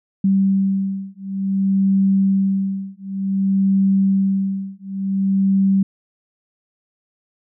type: beating tone pair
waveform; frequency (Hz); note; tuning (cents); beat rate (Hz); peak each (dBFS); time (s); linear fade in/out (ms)
sine; 193.9 / 194.45; G3 / G3; -19 / -14; 0.55; -18; 0.24-5.83; 5
effects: none